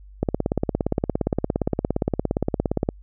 click train, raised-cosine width 2 ms, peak -7 dBFS, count 47, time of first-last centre 0.23-2.889 s, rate 17.3 Hz, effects added 49 Hz sine -42 dBFS peak until 3.02 s

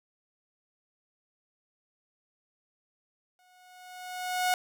sawtooth tone with exponential growth, 730 Hz, F#5, 24 cents flat, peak -19 dBFS, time 3.39-4.54 s, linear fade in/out 1 ms, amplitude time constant 250 ms, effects none

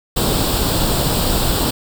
pink noise with comb filter, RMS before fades -17 dBFS, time 0.16-1.71 s, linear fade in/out 10 ms, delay 0.24 ms, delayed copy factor +0.65, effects none

